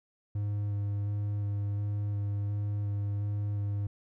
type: tone with vibrato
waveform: triangle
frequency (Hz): 102.3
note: G#2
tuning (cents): -26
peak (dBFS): -27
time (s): 0.35-3.87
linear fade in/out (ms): 5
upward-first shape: square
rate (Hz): 1.4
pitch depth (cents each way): 10
effects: none